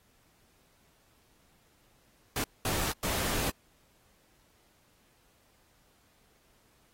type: noise bursts at uneven times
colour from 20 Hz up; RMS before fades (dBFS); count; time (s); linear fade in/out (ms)
pink; -32; 3; 2.36-2.44 / 2.65-2.92 / 3.03-3.5; 2
effects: pink hiss -67 dBFS RMS until 6.93 s + AAC 48 kbps